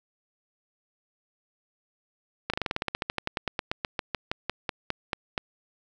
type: slowing click train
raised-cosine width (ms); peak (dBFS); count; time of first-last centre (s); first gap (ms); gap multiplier
0.3; -11; 27; 2.5-5.378; 36; 1.08
effects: none